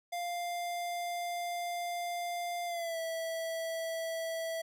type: tone with pitch glide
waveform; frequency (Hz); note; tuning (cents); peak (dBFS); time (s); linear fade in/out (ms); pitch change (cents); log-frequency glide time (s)
square; 698.5 to 655.5; F5 to E5; 0 to -10; -35; 0.12-4.62; 10; -110; 2.66-2.98
effects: none